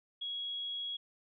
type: tone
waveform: sine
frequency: 3322 Hz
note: G#7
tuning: in tune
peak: -36 dBFS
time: 0.21-0.97 s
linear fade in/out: 10 ms
effects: none